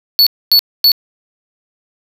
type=tone bursts; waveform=square; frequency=4435 Hz; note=C#8; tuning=in tune; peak=-6 dBFS; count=3; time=0.19-0.918 s; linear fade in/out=0 ms; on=76 ms; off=250 ms; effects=none